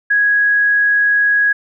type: tone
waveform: sine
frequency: 1661 Hz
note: G#6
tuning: in tune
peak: -10 dBFS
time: 0.1-1.53 s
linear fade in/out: 10 ms
effects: none